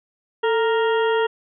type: harmonic tone with a mistuned harmonic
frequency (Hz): 466.2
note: A#4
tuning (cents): 0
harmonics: 1 / 2 / 3 / 4 / 6 / 7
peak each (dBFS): -18 / -24 / -28 / -30 / -34 / -35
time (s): 0.43-1.27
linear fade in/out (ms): 10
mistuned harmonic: 1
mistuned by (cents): -80
effects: none